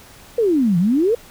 sine exponential two-way sweep, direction down then up, 493.9 to 164.81 to 493.9 Hz, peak -13 dBFS, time 0.38-1.15 s, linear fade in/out 5 ms, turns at 0.78 s, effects pink hiss -44 dBFS RMS until 1.3 s

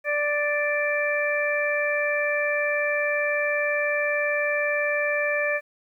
harmonic tone, 587.3 Hz, D5, in tune, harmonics 1 / 2 / 3 / 4, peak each -25 / -35 / -26 / -28 dBFS, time 0.04-5.61 s, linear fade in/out 50 ms, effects 10-bit

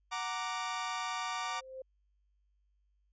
sawtooth chord, Gb augmented, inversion none, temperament equal, 740 / 932.3 / 1174.7 Hz, Gb5 / Bb5 / D6, 0 / 0 / 0 cents, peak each -37 / -36 / -34 dBFS, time 0.11-1.61 s, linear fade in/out 20 ms
sine tone with exponential growth, 523.3 Hz, C5, in tune, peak -39 dBFS, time 1.17-1.82 s, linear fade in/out 5 ms, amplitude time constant 140 ms
effects added 50 Hz sine -70 dBFS peak until 3.12 s + resampled to 16000 Hz

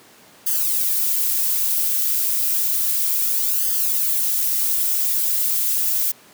violet noise with flanger, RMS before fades -20 dBFS, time 0.46-6.12 s, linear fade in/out 10 ms, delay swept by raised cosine 0.62 to 6.42 ms, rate 0.31 Hz, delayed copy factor +0.8, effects pink hiss -48 dBFS RMS until 6.33 s + high-pass 200 Hz 12 dB/octave

